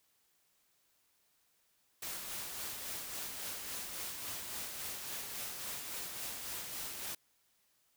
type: noise with tremolo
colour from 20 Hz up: white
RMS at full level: -41 dBFS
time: 2.02-7.15 s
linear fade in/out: 5 ms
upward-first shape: sine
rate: 3.6 Hz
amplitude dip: 35%
effects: white hiss -74 dBFS RMS until 7.96 s